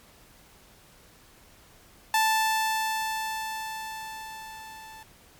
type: tone with level ramp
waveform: sawtooth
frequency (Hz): 880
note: A5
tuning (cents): 0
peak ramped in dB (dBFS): -16 to -40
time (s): 2.14-5.03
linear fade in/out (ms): 2
effects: pink hiss -55 dBFS RMS until 5.39 s + MP3 96 kbps